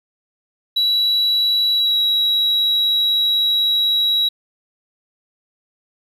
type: tone with pitch glide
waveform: sine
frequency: 3917 to 3876 Hz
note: B7 to B7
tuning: -15 to -33 cents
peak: -12 dBFS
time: 0.76-4.29 s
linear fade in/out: 10 ms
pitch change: -18 cents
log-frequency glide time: 1.72-1.98 s
effects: tanh soft clip ceiling -12 dBFS + 8-bit